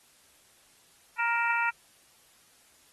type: harmonic tone with a mistuned harmonic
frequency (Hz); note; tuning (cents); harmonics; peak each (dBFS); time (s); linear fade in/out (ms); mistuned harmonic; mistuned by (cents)
467.6; A#4; +5; 2 / 3 / 4 / 5 / 6; -29 / -29 / -33 / -34 / -34; 1.18-1.71; 20; 6; -96
effects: white hiss -61 dBFS RMS until 2.92 s + AAC 32 kbps